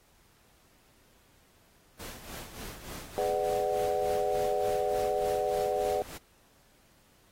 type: noise with tremolo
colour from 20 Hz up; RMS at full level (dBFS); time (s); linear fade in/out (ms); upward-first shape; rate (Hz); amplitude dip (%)
pink; -42; 1.99-6.18; 10; sine; 3.4; 60
type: chord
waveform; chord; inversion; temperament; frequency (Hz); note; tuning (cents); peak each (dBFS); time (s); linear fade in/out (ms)
sine; G# half-diminished seventh; none; just; 415.3 / 498.4 / 598 / 747.5; G#4 / B4 / D5 / F#5; 0 / +16 / +31 / +17; -32; 3.18-6.02; 0
effects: pink hiss -64 dBFS RMS until 7.31 s + AAC 48 kbps